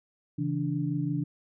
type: tone cluster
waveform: sine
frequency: 138.1 / 164 / 291.4 Hz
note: C#3 / E3 / D4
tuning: -6 / -9 / -13 cents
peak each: -31 dBFS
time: 0.38-1.24 s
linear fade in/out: 10 ms
effects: none